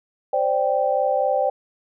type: chord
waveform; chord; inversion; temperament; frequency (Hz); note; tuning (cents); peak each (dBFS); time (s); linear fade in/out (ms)
sine; C suspended second; none; equal; 523.3 / 587.3 / 784; C5 / D5 / G5; 0 / 0 / 0; -22; 0.33-1.5; 5
effects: none